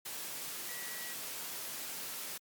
sine tone in noise, 1934 Hz, B6, 37 cents flat, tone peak -47 dBFS, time 0.68-1.14 s, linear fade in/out 10 ms, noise white, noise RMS -42 dBFS, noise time 0.05-2.38 s, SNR -8 dB, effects high-pass 150 Hz 12 dB/octave + Opus 48 kbps

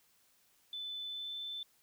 sine tone with pitch glide, 3508 to 3530 Hz, A7 to A7, -6 to +5 cents, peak -39 dBFS, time 0.73-1.63 s, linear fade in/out 2 ms, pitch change +11 cents, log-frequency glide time 1.07-1.35 s, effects white hiss -70 dBFS RMS until 1.82 s

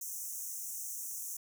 pink high-pass noise, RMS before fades -41 dBFS, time 0.01-1.37 s, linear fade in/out 5 ms, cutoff 5800 Hz, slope 96 dB/octave, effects none

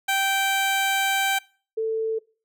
15% pulse / sine tone pair in turn, 780 / 444.1 Hz, G5 / A4, -9 / +16 cents, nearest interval minor seventh, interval 975 cents, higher first, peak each -14 / -22 dBFS, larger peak first, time 0.08-1.39 / 1.77-2.19 s, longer first, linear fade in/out 10 ms, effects noise-tail reverb RT60 0.4 s tail -24 dB re dry

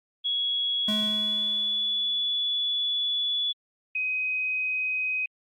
sine tone with pitch glide, 3344 to 3428 Hz, G#7 to A7, +11 to -46 cents, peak -24 dBFS, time 0.24-3.53 s, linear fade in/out 20 ms, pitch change +43 cents, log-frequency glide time 0.84-1.42 s
square tone with exponential decay, 212.7 Hz, G#3, 42 cents sharp, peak -27 dBFS, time 0.88-2.36 s, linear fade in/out 5 ms, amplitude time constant 320 ms
sine tone, 2517 Hz, D#7, 19 cents sharp, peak -25 dBFS, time 3.95-5.26 s, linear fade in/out 5 ms
effects Opus 48 kbps

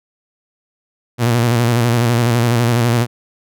sawtooth tone with vibrato, 118.6 Hz, A#2, 30 cents sharp, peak -8 dBFS, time 1.18-3.07 s, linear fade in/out 50 ms, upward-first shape square, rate 12 Hz, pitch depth 46 cents each way, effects none

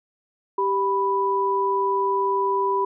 sine tone pair together, 392 / 987.8 Hz, G4 / B5, 0 / 0 cents, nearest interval octave + major third, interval 1600 cents, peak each -23 / -21 dBFS, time 0.58-2.85 s, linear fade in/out 5 ms, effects none

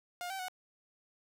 sawtooth tone with pitch steps, 710 / 771 / 737 Hz, F5 / G5 / F#5, +28 / -29 / -7 cents, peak -34 dBFS, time 0.21-0.483 s, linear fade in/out 0 ms, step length 91 ms, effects none

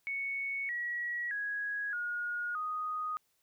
sine tone with pitch steps, 2217 / 1918.9 / 1660.9 / 1437.5 / 1244.2 Hz, C#7 / A#6 / G#6 / F6 / D#6, 0 / +50 / 0 / +50 / 0 cents, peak -33 dBFS, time 0.07-3.17 s, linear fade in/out 0 ms, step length 620 ms, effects white hiss -75 dBFS RMS until 3.42 s

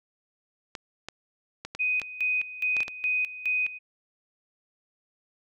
clicks, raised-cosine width 0.2 ms, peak -18 dBFS, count 8, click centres 0.752 / 1.086 / 1.65 / 1.75 / 2.017 / 2.767 / 2.805 / 2.881 s
sine tone with tremolo, 2500 Hz, D#7, 8 cents sharp, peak -23 dBFS, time 1.79-3.79 s, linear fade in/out 20 ms, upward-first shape square, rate 2.4 Hz, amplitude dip 80%
effects none

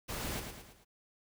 pink noise with echo, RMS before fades -39 dBFS, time 0.08-0.41 s, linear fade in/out 20 ms, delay 110 ms, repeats 4, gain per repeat -6 dB, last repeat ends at 0.85 s, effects none

